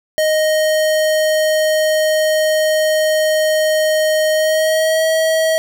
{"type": "tone with pitch glide", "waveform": "square", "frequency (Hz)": [622.3, 640.5], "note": ["D#5", "E5"], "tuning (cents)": [0, -50], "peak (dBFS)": -13, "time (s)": [0.18, 5.58], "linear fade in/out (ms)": 0, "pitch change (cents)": 50, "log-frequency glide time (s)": [4.33, 5.05], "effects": []}